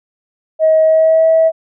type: tone with pitch glide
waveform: sine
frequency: 634 to 647.3 Hz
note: D#5 to E5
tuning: +32 to -32 cents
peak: -6 dBFS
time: 0.59-1.52 s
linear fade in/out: 50 ms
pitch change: +36 cents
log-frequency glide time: 0.83-1.27 s
effects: tanh soft clip ceiling -2 dBFS